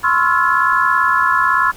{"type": "tone cluster", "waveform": "sine", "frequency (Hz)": [1024, 1085, 1327, 1405, 1704], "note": ["C6", "C#6", "E6", "F6", "G#6"], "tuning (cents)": [-38, -37, 11, 10, 44], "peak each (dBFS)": -18, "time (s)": [0.03, 1.72], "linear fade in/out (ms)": 20, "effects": ["pink hiss -40 dBFS RMS until 1.76 s"]}